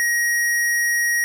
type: tone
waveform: square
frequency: 1890 Hz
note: A#6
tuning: 23 cents sharp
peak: -18 dBFS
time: 0-1.24 s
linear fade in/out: 0 ms
effects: none